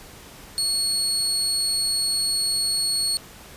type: tone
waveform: 30% pulse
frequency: 4358 Hz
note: C#8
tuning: 30 cents flat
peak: -18 dBFS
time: 0.58-3.17 s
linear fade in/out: 0 ms
effects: pink hiss -44 dBFS RMS until 3.56 s + resampled to 32000 Hz